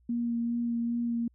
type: tone with vibrato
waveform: sine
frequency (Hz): 235.4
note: A#3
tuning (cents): +17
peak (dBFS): -27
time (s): 0.09-1.28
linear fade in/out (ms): 5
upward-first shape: sine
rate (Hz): 2.5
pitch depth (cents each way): 14
effects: added 60 Hz sine -61 dBFS peak until 1.34 s